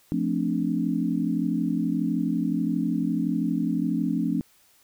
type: chord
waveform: sine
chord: D minor seventh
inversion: first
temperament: equal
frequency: 174.61 / 220 / 261.6 / 293.7 Hz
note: F3 / A3 / C4 / D4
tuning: 0 / 0 / 0 / 0 cents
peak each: -28 dBFS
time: 0.12-4.41 s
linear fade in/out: 0 ms
effects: white hiss -60 dBFS RMS until 4.83 s